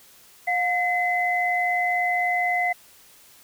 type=tone pair together; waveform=sine; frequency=715 / 2037 Hz; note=F5 / C7; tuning=+41 / -47 cents; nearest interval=octave + tritone; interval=1812 cents; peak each=-23 dBFS; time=0.47-2.73 s; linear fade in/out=10 ms; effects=white hiss -52 dBFS RMS until 3.43 s